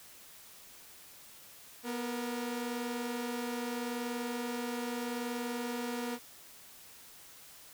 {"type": "tone pair together", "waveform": "sawtooth", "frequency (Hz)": [243.5, 466.2], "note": ["B3", "A#4"], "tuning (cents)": [-24, 0], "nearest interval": "major seventh", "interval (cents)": 1124, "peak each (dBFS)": [-32, -37], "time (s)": [1.83, 6.19], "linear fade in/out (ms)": 50, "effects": ["white hiss -54 dBFS RMS until 7.73 s"]}